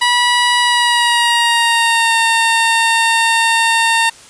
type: tone with pitch glide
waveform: 15% pulse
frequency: 973 to 913.1 Hz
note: B5 to A#5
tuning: -26 to -36 cents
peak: -4 dBFS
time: 0.01-4.1 s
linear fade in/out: 10 ms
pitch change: -110 cents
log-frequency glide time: 0.6-2.17 s
effects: white hiss -40 dBFS RMS until 4.29 s + resampled to 22050 Hz